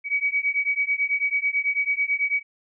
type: beating tone pair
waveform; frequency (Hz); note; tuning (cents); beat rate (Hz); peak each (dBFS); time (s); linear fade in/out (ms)
sine; 2263 / 2272.1; C#7 / C#7; +35 / +42; 9.1; -24; 0.04-2.43; 50
effects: none